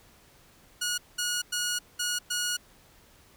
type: tone bursts at uneven times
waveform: 10% pulse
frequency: 1448 Hz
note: F#6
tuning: 38 cents flat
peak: -19 dBFS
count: 5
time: 0.81-0.98 / 1.18-1.42 / 1.52-1.79 / 1.99-2.19 / 2.3-2.57 s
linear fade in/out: 10 ms
effects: pink hiss -58 dBFS RMS until 3.36 s

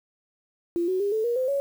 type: tone with pitch steps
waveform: sine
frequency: 343.5 / 372.4 / 403.8 / 437.8 / 474.7 / 514.7 / 558 Hz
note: F4 / F#4 / G#4 / A4 / A#4 / C5 / C#5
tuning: -29 / +11 / -49 / -9 / +31 / -29 / +11 cents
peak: -22 dBFS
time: 0.76-1.6 s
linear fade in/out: 0 ms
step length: 120 ms
effects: 8-bit

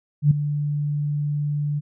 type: tone with ADSR envelope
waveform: sine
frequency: 146.83 Hz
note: D3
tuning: in tune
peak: -9 dBFS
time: 0.22-1.81 s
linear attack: 89 ms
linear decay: 6 ms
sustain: -12 dB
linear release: 30 ms
effects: none

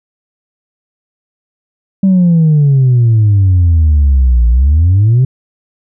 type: exponential two-way sweep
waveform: sine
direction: down then up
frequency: 196.1 to 56.9 to 133.6 Hz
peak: -3 dBFS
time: 2.03-5.25 s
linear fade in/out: 5 ms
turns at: 4.48 s
effects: tanh soft clip ceiling -3 dBFS

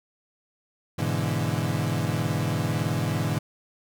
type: chord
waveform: 35% pulse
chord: E dominant seventh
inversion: first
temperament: equal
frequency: 103.83 / 123.47 / 146.83 / 164.81 Hz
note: G#2 / B2 / D3 / E3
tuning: 0 / 0 / 0 / 0 cents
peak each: -28 dBFS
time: 0.98-3.39 s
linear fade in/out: 10 ms
effects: none

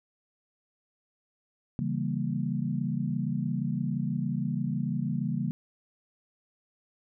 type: chord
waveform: sine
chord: C# diminished seventh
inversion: none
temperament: equal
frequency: 138.59 / 164.81 / 196 / 233.1 Hz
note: C#3 / E3 / G3 / Bb3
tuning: 0 / 0 / 0 / 0 cents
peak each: -32 / -33 / -33 / -33 dBFS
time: 1.79-5.51 s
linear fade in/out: 0 ms
effects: none

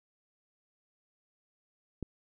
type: click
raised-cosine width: 3 ms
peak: -23 dBFS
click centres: 2.027 s
effects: none

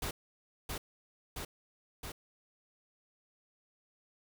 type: noise with echo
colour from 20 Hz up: pink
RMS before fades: -37 dBFS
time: 0.02-0.11 s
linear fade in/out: 5 ms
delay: 670 ms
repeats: 3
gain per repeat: -2 dB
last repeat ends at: 2.12 s
effects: none

